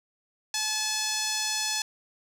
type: tone with band-pass filter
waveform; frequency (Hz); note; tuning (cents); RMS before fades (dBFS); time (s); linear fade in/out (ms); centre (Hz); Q
sawtooth; 861; A5; -38; -29; 0.54-1.82; 2; 5800; 1.6
effects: 9-bit